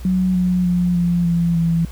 sine tone with pitch steps, 185 / 181.19 / 177.46 / 173.81 / 170.23 / 166.73 Hz, F#3 / F#3 / F3 / F3 / F3 / E3, 0 / -36 / +28 / -8 / -44 / +20 cents, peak -14 dBFS, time 0.05-1.85 s, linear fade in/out 2 ms, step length 300 ms, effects added 60 Hz sine -30 dBFS peak until 1.91 s + pink hiss -44 dBFS RMS until 1.91 s

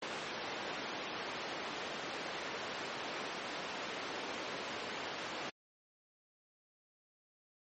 pink band-pass noise, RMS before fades -42 dBFS, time 0.02-5.5 s, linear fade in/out 5 ms, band 330 to 4000 Hz, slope 12 dB/octave, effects MP3 32 kbps

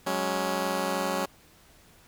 10% pulse chord, F# suspended second, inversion none, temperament just, 185 / 208.1 / 277.5 Hz, F#3 / G#3 / C#4, 0 / +4 / +2 cents, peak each -23 / -25 / -24 dBFS, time 0.06-1.26 s, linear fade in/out 10 ms, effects pink hiss -57 dBFS RMS until 2.07 s

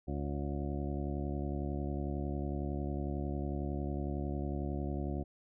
harmonic tone with a mistuned harmonic, 71 Hz, C#2, 42 cents sharp, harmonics 1 / 2 / 3 / 4 / 5 / 7 / 8 / 9 / 10, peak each -37 / -40 / -42 / -42 / -43 / -53 / -48 / -55 / -49 dBFS, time 0.07-5.24 s, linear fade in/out 20 ms, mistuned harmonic 10, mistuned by +20 cents, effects none

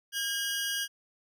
20% pulse tone pair together, 1617 / 2908 Hz, G#6 / F#7, -47 / -31 cents, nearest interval minor seventh, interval 1016 cents, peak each -27 / -29 dBFS, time 0.12-0.88 s, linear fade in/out 50 ms, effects none

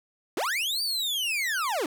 40% pulse linear two-way sweep, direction up then down, 266 to 4699 to 266 Hz, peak -25 dBFS, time 0.37-1.86 s, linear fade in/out 2 ms, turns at 0.82 s, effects none

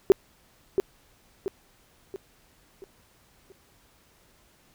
sine tone with echo, 386.4 Hz, G4, 25 cents flat, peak -11 dBFS, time 0.1-0.12 s, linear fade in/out 0 ms, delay 680 ms, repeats 5, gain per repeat -7 dB, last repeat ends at 3.52 s, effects pink hiss -61 dBFS RMS until 4.74 s

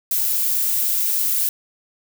violet noise, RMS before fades -20 dBFS, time 0.11-1.49 s, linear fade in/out 2 ms, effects none

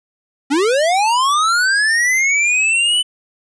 square linear sweep, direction up, 261.6 to 3013 Hz, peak -13 dBFS, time 0.5-3.03 s, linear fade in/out 20 ms, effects resampled to 22050 Hz

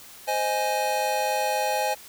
square chord, Ab major, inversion first, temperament just, 519.1 / 623 / 830.6 Hz, C5 / Eb5 / Ab5, -14 / +2 / 0 cents, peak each -30 / -30 / -26 dBFS, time 0.27-1.95 s, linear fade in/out 20 ms, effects white hiss -46 dBFS RMS until 2.08 s

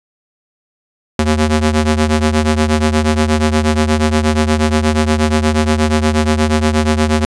sawtooth ring-modulated tone, 154.4 Hz, D#3, 13 cents flat, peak -4 dBFS, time 1.19-7.25 s, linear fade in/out 2 ms, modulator 73 Hz, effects resampled to 22050 Hz

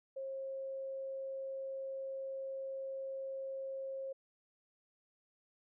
sine tone, 537 Hz, C5, 45 cents sharp, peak -39 dBFS, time 0.16-4.13 s, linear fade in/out 10 ms, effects none

